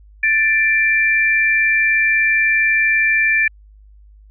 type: tone pair together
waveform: sine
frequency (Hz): 1763.8 / 2357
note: A6 / D7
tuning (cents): +4 / +6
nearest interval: perfect fourth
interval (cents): 502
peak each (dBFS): -15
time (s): 0.23-3.48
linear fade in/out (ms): 5
effects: added 51 Hz sine -42 dBFS peak until 4.3 s